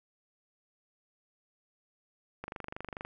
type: click train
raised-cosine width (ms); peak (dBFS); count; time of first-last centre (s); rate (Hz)
0.5; -24; 16; 2.44-3.05; 24.6
effects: none